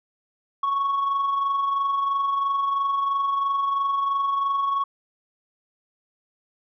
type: tone with amplitude modulation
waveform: sine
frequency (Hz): 1108.7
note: C#6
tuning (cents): 0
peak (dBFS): -17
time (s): 0.63-4.84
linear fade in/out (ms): 5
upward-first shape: sine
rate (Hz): 23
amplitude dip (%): 45
effects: tanh soft clip ceiling -18 dBFS